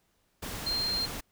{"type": "tone in noise", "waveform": "sine", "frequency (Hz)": 4186, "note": "C8", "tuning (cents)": 0, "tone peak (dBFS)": -28, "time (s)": [0.66, 1.06], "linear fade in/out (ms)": 10, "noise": "pink", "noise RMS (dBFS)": -38, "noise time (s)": [0.42, 1.21], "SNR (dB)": 7, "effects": ["pink hiss -72 dBFS RMS until 1.31 s"]}